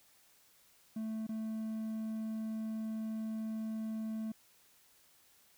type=tone with dropouts; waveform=triangle; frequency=220 Hz; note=A3; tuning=in tune; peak=-34 dBFS; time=0.96-4.32 s; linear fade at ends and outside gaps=5 ms; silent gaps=1.268-1.29 s; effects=white hiss -66 dBFS RMS until 5.57 s